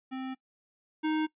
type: tone pair in turn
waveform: square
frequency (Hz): 261.6 / 311.1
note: C4 / D#4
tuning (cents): 0 / 0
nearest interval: minor third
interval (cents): 300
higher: second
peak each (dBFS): -35 / -27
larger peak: second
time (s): 0.11-0.35 / 1.03-1.27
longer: neither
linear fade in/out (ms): 20
effects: noise-tail reverb RT60 0.1 s tail -21 dB re dry + resampled to 8000 Hz